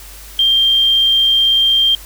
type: tone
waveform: sine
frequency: 3179 Hz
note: G7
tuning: 24 cents sharp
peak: -9 dBFS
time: 0.39-1.95 s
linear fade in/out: 2 ms
effects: added 50 Hz sine -36 dBFS peak until 2.05 s + white hiss -37 dBFS RMS until 2.05 s